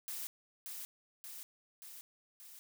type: noise with echo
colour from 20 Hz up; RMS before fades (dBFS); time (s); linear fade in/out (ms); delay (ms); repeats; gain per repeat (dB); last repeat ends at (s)
blue; -42; 0.08-0.27; 0; 580; 4; -3; 2.59
effects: none